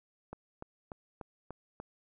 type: click train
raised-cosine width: 1 ms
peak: -28 dBFS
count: 6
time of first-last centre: 0.33-1.801 s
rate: 3.4 Hz
effects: none